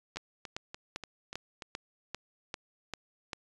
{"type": "two click trains", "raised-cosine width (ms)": 0.2, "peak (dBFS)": [-19, -24], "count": [9, 6], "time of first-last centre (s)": [[0.17, 3.332], [0.16, 1.622]], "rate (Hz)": [2.53, 3.42], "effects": ["resampled to 24000 Hz"]}